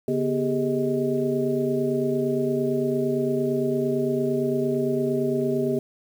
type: tone cluster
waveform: sine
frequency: 142 / 245.2 / 394.9 / 423.7 / 627 Hz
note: C#3 / B3 / G4 / G#4 / D#5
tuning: +42 / -12 / +13 / +35 / +13 cents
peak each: -31 / -26 / -24 / -32 / -31 dBFS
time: 0.08-5.79 s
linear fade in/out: 2 ms
effects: 8-bit